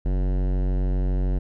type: tone with hard clipping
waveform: sine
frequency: 46.41 Hz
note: F#1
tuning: 6 cents sharp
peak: -22 dBFS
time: 0.05-1.39 s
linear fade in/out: 10 ms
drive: 18 dB
effects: none